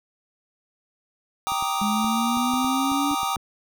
square chord, Eb major seventh, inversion first, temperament equal, 784 / 932.3 / 1174.7 / 1244.5 Hz, G5 / Bb5 / D6 / Eb6, 0 / 0 / 0 / 0 cents, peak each -29 / -31 / -32 / -28 dBFS, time 1.47-3.36 s, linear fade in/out 0 ms
clicks, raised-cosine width 3 ms, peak -27 dBFS, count 11, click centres 1.52 / 1.625 / 1.815 / 2.045 / 2.372 / 2.537 / 2.646 / 2.918 / 3.113 / 3.232 / 3.367 s
sine linear sweep, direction up, 206.2 to 290 Hz, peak -23 dBFS, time 1.81-3.15 s, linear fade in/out 10 ms
effects none

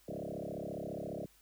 sine tone with frequency modulation, 392 Hz, G4, in tune, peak -38 dBFS, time 0.08-1.26 s, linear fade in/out 5 ms, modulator 34.6 Hz, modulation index 7.7, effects added 50 Hz sine -70 dBFS peak until 1.41 s + white hiss -66 dBFS RMS until 1.41 s

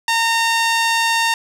sawtooth tone with band-pass filter, 916 Hz, A#5, 31 cents flat, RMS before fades -17 dBFS, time 0.08-1.34 s, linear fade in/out 2 ms, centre 3300 Hz, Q 0.51, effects none

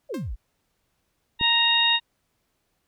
sine exponential sweep, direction down, 632 to 36.33 Hz, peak -28 dBFS, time 0.09-0.36 s, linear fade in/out 20 ms
sawtooth tone with exponential decay, 530 Hz, C5, 22 cents sharp, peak -28 dBFS, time 0.14-0.3 s, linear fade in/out 2 ms, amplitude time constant 33 ms
harmonic tone, 932.3 Hz, A#5, in tune, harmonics 1 / 2 / 3 / 4, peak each -27 / -26 / -23 / -20 dBFS, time 1.39-2 s, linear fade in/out 50 ms
click, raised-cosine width 3 ms, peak -20 dBFS, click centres 1.412 s
effects pink hiss -73 dBFS RMS until 2.87 s

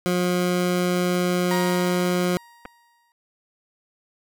20% pulse tone, 178.9 Hz, F3, 42 cents sharp, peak -15 dBFS, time 0.06-2.37 s, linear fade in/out 0 ms
30% pulse tone with exponential decay, 943 Hz, A#5, 20 cents sharp, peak -22 dBFS, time 1.51-3.12 s, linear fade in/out 1 ms, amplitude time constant 350 ms
clicks, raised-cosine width 0.5 ms, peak -21 dBFS, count 2, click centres 2.653 / 2.657 s
effects none

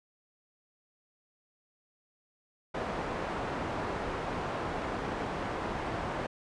white low-pass noise, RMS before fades -35 dBFS, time 2.74-6.27 s, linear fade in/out 10 ms, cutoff 1000 Hz, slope 12 dB/octave, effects resampled to 22050 Hz

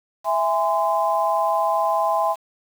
sine chord, E augmented, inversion none, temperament just, 659.3 / 824.1 / 1030.1 Hz, E5 / G#5 / B#5, 0 / -14 / -27 cents, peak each -22 dBFS, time 0.24-2.36 s, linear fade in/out 50 ms, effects 7-bit

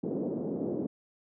pink band-pass noise, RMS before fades -33 dBFS, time 0.03-0.87 s, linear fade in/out 10 ms, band 200 to 460 Hz, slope 24 dB/octave, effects none

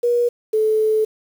sine tone pair in turn, 480.2 / 434.3 Hz, B4 / A4, -49 / -23 cents, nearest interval major second, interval 174 cents, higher first, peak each -14 dBFS, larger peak neither, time 0.03-0.29 / 0.53-1.05 s, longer second, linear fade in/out 10 ms, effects 7-bit

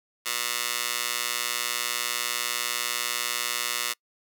15% pulse tone with high-pass filter, 120 Hz, B2, 49 cents flat, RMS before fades -29 dBFS, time 0.25-3.94 s, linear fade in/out 20 ms, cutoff 2100 Hz, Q 0.56, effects noise-tail reverb RT60 0.1 s tail -26 dB re dry

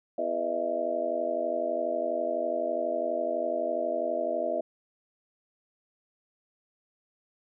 harmonic tone with a mistuned harmonic, 83.1 Hz, E2, 15 cents sharp, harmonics 3 / 4 / 5 / 6 / 7 / 8, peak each -41 / -37 / -40 / -36 / -30 / -31 dBFS, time 0.18-4.61 s, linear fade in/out 5 ms, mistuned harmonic 7, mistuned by +90 cents, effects none

